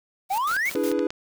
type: noise with tremolo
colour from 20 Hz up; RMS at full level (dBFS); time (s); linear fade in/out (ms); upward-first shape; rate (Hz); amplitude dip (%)
white; -36; 0.29-0.94; 50; square; 5.5; 80
type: exponential sweep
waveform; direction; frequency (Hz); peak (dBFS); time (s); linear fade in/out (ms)
triangle; up; 738 to 2316; -20; 0.3-0.7; 10
type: clicks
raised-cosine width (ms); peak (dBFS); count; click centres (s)
0.2; -17; 7; 0.514 / 0.566 / 0.713 / 0.756 / 0.916 / 0.992 / 1.105
type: chord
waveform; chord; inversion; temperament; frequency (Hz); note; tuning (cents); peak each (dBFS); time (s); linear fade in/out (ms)
triangle; E dominant seventh; third; equal with one note detuned; 290.8 / 329.6 / 415.3 / 493.9; D4 / E4 / G#4 / B4; -17 / 0 / 0 / 0; -25; 0.75-1.07; 2
effects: none